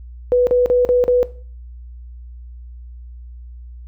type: tone bursts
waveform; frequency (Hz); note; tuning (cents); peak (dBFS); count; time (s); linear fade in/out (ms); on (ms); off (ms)
sine; 493.9; B4; 0; -10; 5; 0.32-1.23; 0; 150; 40
effects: noise-tail reverb RT60 0.4 s tail -17 dB re dry + added 60 Hz sine -33 dBFS peak until 3.87 s